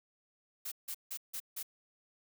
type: noise bursts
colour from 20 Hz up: blue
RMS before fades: -40 dBFS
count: 5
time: 0.65-1.63 s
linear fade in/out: 10 ms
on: 68 ms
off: 160 ms
effects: none